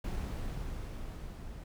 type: noise with level ramp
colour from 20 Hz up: brown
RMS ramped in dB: -35 to -45 dBFS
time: 0.04-1.64 s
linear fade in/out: 5 ms
effects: none